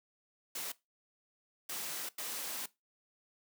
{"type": "noise bursts at uneven times", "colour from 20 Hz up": "white", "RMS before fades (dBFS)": -40, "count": 3, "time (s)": [[0.55, 0.72], [1.69, 2.09], [2.18, 2.66]], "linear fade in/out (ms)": 5, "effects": ["noise-tail reverb RT60 0.2 s tail -19 dB re dry", "high-pass 200 Hz 12 dB/octave"]}